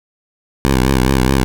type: tone with vibrato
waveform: 10% pulse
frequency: 65.2 Hz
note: C2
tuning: 5 cents flat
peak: -3 dBFS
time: 0.65-1.44 s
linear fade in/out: 0 ms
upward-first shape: sine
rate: 4.8 Hz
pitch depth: 82 cents each way
effects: none